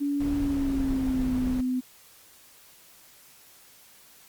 sine tone with pitch glide, 285 to 253.9 Hz, C#4 to B3, +48 to +48 cents, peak -24 dBFS, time 0-1.81 s, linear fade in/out 20 ms, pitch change -200 cents, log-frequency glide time 0.37-1.33 s
brown noise, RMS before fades -33 dBFS, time 0.2-1.61 s, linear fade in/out 5 ms
effects white hiss -54 dBFS RMS until 4.28 s + Opus 48 kbps

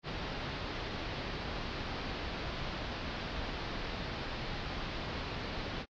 pink low-pass noise, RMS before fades -39 dBFS, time 0.03-5.86 s, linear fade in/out 50 ms, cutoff 4800 Hz, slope 48 dB/octave, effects AAC 64 kbps

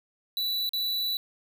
square tone with dropouts, 3955 Hz, B7, 2 cents sharp, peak -27 dBFS, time 0.37-1.17 s, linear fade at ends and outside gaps 1 ms, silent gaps 0.692-0.734 s, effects 10-bit

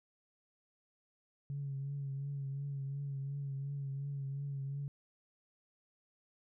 sine tone with vibrato, 139.1 Hz, C#3, 6 cents sharp, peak -36 dBFS, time 1.5-4.88 s, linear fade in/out 0 ms, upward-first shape triangle, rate 2.8 Hz, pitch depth 43 cents each way, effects tanh soft clip ceiling -32 dBFS

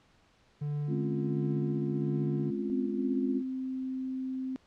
triangle tone with tremolo, 146.83 Hz, D3, in tune, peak -28 dBFS, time 0.61-2.51 s, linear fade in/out 10 ms, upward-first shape sine, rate 1.4 Hz, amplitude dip 30%
sine chord, Db major seventh, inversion second, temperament equal with one note detuned, 211.2 / 261.6 / 277.2 / 349.2 Hz, Ab3 / C4 / Db4 / F4, +29 / 0 / 0 / 0 cents, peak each -34 / -38 / -38 / -35 dBFS, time 0.87-3.43 s, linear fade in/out 50 ms
sine tone with pitch glide, 258 to 260.8 Hz, C4 to C4, -24 to -5 cents, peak -32 dBFS, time 2.7-4.56 s, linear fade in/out 0 ms, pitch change +19 cents, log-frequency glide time 2.93-3.08 s
effects pink hiss -65 dBFS RMS until 4.66 s + low-pass 5000 Hz 12 dB/octave

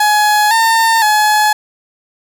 30% pulse tone with pitch steps, 842 / 906 / 849 Hz, G#5 / A#5 / G#5, +24 / -50 / +38 cents, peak -6 dBFS, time 0-1.53 s, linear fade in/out 5 ms, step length 510 ms, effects none

